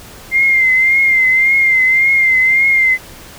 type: tone with vibrato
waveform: sine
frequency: 2097 Hz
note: C7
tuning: 3 cents sharp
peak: -8 dBFS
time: 0.31-2.98 s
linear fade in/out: 50 ms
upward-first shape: triangle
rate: 1.8 Hz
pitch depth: 54 cents each way
effects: pink hiss -36 dBFS RMS until 3.38 s